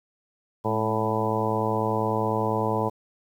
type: harmonic tone with a mistuned harmonic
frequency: 110 Hz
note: A2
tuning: in tune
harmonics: 1 / 2 / 3 / 4 / 5 / 6 / 7 / 8 / 9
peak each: -30 / -31 / -33 / -29 / -31 / -34 / -33 / -31 / -30 dBFS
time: 0.64-2.9 s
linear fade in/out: 20 ms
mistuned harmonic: 2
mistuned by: -47 cents
effects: 9-bit